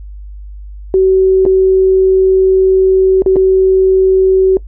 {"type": "tone with dropouts", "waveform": "sine", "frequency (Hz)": 378.5, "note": "F#4", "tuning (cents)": 39, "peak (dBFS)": -5, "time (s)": [0.94, 4.57], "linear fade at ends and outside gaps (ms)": 1, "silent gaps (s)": [[1.453, 1.462], [3.221, 3.261], [3.359, 3.365]], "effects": ["noise-tail reverb RT60 0.1 s tail -20 dB re dry", "added 50 Hz sine -26 dBFS peak until 4.67 s"]}